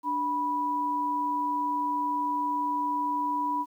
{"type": "tone pair together", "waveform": "sine", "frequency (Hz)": [293.7, 981.1], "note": ["D4", "B5"], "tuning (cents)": [0, -12], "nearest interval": "octave + major sixth", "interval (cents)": 2088, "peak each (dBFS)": [-34, -26], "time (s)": [0.03, 3.66], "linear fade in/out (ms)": 50, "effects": ["10-bit"]}